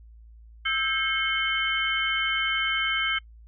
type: tone cluster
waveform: sine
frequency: 1308 / 1594 / 2167 / 3077 Hz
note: E6 / G6 / C#7 / G7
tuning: -14 / +28 / -40 / -33 cents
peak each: -31 / -30 / -27 / -28 dBFS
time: 0.65-3.19 s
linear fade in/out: 10 ms
effects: noise-tail reverb RT60 0.1 s tail -25 dB re dry + added 56 Hz sine -46 dBFS peak until 3.47 s